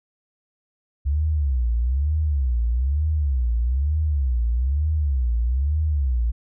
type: tone with vibrato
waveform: sine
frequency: 67.1 Hz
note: C2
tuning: 44 cents sharp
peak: -18 dBFS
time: 1.05-6.32 s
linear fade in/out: 20 ms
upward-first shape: sine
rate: 1.1 Hz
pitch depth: 260 cents each way
effects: none